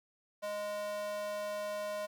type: tone with high-pass filter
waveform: square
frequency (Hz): 206.9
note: G#3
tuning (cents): -6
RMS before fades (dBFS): -38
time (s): 0.42-2.07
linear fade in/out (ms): 20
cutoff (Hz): 670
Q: 3.3
effects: 12-bit